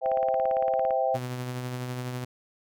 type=chord; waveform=sine; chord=C major; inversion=none; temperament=equal with one note detuned; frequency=523.3 / 657 / 784 Hz; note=C5 / E5 / G5; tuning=0 / -6 / 0 cents; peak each=-27 dBFS; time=0.01-1.19 s; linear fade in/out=50 ms
type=click train; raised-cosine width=0.5 ms; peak=-24 dBFS; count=16; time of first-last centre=0.06-0.907 s; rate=17.7 Hz
type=tone with tremolo; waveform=sawtooth; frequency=125.3 Hz; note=B2; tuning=25 cents sharp; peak=-26 dBFS; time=1.14-2.25 s; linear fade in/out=10 ms; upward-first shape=triangle; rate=12 Hz; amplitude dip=35%
effects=none